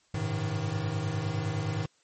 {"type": "tone cluster", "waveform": "square", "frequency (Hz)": [98.1, 107.8, 133.5, 157.5], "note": ["G2", "A2", "C3", "D#3"], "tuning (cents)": [2, -35, 35, 21], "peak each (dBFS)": [-37, -33, -40, -34], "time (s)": [0.14, 1.86], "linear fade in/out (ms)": 5, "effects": ["white hiss -67 dBFS RMS until 2.03 s", "MP3 32 kbps"]}